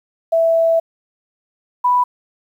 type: tone pair in turn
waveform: sine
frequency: 659.3 / 987.8 Hz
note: E5 / B5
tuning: 0 / 0 cents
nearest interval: perfect fifth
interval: 700 cents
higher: second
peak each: -11 dBFS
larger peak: neither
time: 0.32-0.8 / 1.84-2.04 s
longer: first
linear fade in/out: 10 ms
effects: 8-bit